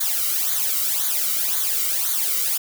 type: noise with flanger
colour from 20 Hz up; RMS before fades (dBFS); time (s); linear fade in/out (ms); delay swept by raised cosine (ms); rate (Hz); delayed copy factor
blue; -22; 0-2.58; 10; 0.37 to 1.19; 1.9; -0.8
effects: none